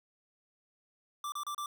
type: tone bursts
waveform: square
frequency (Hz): 1174.7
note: D6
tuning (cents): 0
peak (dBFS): -36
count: 4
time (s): 1.24-1.66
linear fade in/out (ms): 2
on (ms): 81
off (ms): 32
effects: none